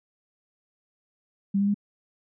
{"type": "tone with pitch steps", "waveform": "sine", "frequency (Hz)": [197.9, 201, 204.2], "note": ["G3", "G3", "G#3"], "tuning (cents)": [17, 44, -29], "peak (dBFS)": -20, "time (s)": [1.54, 1.744], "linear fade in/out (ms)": 10, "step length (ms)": 68, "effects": []}